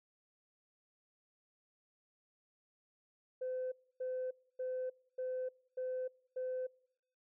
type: tone bursts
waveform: sine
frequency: 511 Hz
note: C5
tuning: 41 cents flat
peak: -35 dBFS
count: 6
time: 3.41-6.67 s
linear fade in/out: 10 ms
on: 310 ms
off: 280 ms
effects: noise-tail reverb RT60 0.8 s tail -26 dB re dry + tanh soft clip ceiling -33 dBFS